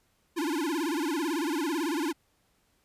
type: tone with vibrato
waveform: square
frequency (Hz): 314.5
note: D#4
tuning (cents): +19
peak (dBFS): -28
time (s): 0.36-2.13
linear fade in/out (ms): 20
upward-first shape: sine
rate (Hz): 18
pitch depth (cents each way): 200
effects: pink hiss -70 dBFS RMS until 2.84 s + resampled to 32000 Hz

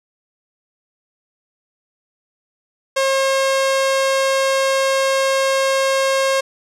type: tone with low-pass filter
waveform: sawtooth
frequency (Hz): 538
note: C5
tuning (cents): +48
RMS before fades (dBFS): -17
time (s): 2.96-6.41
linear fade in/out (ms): 10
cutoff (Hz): 8700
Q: 0.9
effects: none

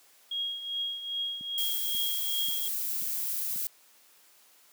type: tone with tremolo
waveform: sine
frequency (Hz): 3278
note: G#7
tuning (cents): -23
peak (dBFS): -28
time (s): 0.31-2.68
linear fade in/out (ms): 5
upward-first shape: triangle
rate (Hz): 2.5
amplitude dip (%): 70
type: click train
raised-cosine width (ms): 5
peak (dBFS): -27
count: 5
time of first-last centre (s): 1.41-3.561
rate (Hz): 1.86
type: noise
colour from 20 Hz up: violet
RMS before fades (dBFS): -32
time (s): 1.58-3.67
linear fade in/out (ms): 0
effects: white hiss -60 dBFS RMS until 4.72 s + high-pass 300 Hz 12 dB/octave

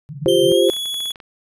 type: band-pass noise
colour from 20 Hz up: white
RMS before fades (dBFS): -30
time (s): 0.09-0.52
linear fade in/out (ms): 0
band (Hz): 130 to 170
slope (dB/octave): 96
type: chord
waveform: sine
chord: F suspended second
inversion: none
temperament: just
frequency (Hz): 349.2 / 392.9 / 523.8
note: F4 / G4 / C5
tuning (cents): 0 / +4 / +2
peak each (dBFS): -16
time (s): 0.26-0.7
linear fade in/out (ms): 0
type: tone with pitch glide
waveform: 45% pulse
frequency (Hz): 3137 to 3382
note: G7 to G#7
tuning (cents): +1 to +31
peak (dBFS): -22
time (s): 0.28-1.12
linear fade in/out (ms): 5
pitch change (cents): +130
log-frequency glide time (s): 0.46-0.69
type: clicks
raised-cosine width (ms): 0.3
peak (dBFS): -23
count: 10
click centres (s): 0.688 / 0.735 / 0.766 / 0.857 / 0.943 / 1.005 / 1.057 / 1.107 / 1.158 / 1.202
effects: resampled to 32000 Hz

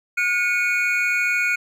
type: tone cluster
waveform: triangle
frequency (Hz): 1439 / 2214 / 2460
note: F#6 / C#7 / D#7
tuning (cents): -49 / -3 / -20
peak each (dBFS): -21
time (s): 0.17-1.56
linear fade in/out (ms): 10
effects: none

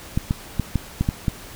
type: clicks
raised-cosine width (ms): 5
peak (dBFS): -7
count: 7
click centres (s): 0.175 / 0.309 / 0.597 / 0.757 / 1.01 / 1.089 / 1.282
effects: pink hiss -40 dBFS RMS until 1.55 s

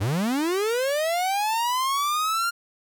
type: linear sweep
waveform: 45% pulse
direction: up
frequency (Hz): 87.31 to 1406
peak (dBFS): -22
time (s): 0-2.51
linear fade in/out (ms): 20
effects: none

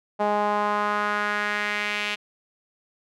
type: tone with band-pass filter sweep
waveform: sawtooth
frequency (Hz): 207.7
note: G#3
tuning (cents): 0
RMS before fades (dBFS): -25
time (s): 0.19-2.16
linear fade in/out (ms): 20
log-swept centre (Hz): 750 to 2700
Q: 2.4
effects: none

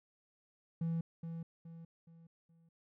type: tone with echo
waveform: triangle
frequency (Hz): 165.6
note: E3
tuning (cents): +8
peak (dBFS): -30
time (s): 0.81-1.01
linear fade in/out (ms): 5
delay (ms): 420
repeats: 4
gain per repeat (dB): -8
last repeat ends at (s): 2.69
effects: tanh soft clip ceiling -27 dBFS

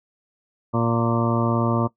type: harmonic tone with a mistuned harmonic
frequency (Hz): 116.54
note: A#2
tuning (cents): 0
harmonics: 1 / 2 / 3 / 4 / 5 / 6 / 8 / 9 / 10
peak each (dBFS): -23 / -23 / -27 / -31 / -28 / -33 / -30 / -32 / -29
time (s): 0.73-1.88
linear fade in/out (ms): 20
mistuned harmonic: 8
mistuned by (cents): -30
effects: noise-tail reverb RT60 0.1 s tail -18 dB re dry

